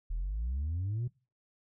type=exponential sweep; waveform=sine; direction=up; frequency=38.56 to 127 Hz; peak=-29 dBFS; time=0.1-1.08 s; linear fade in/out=10 ms; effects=noise-tail reverb RT60 0.3 s tail -19 dB re dry + tanh soft clip ceiling -29 dBFS